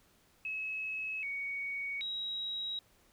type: tone with pitch steps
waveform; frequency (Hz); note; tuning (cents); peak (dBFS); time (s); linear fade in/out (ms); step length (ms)
sine; 2577 / 2237 / 3836; E7 / C#7 / A#7; -40 / +15 / +49; -35; 0.45-2.79; 2; 780
effects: pink hiss -67 dBFS RMS until 3.12 s